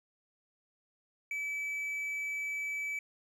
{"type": "tone", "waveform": "triangle", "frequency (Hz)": 2300, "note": "D7", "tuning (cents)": -37, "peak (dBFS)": -32, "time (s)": [1.31, 2.99], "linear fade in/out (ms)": 2, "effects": []}